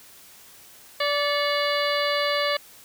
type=harmonic tone with a mistuned harmonic; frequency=580 Hz; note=D5; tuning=22 cents flat; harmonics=1 / 2 / 3 / 4 / 5 / 6 / 7 / 8; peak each=-25 / -28 / -30 / -31 / -32 / -33 / -33 / -34 dBFS; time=1-2.57 s; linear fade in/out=5 ms; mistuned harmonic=4; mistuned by=-94 cents; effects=white hiss -49 dBFS RMS until 2.84 s